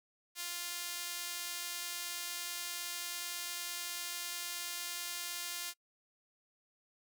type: tone with high-pass filter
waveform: sawtooth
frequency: 349.2 Hz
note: F4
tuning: in tune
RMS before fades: -41 dBFS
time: 0.35-5.74 s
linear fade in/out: 50 ms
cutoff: 2900 Hz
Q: 0.51
effects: noise-tail reverb RT60 0.1 s tail -25 dB re dry